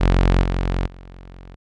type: tone with level steps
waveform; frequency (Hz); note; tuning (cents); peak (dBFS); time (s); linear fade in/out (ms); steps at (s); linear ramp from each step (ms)
sawtooth; 45.06; F#1; -45; -9 / -15 / -34; 0-1.56; 20; 0.43 / 0.86; 5
effects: low-pass 4000 Hz 12 dB/octave